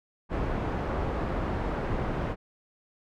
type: low-pass noise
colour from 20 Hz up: pink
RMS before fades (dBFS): -30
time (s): 0.29-2.36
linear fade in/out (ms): 50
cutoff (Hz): 1200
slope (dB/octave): 12
effects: none